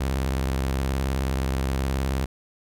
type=tone with vibrato; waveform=sawtooth; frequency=66.5 Hz; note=C2; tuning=29 cents sharp; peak=-19 dBFS; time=0-2.26 s; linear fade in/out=10 ms; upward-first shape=square; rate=19 Hz; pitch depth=120 cents each way; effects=none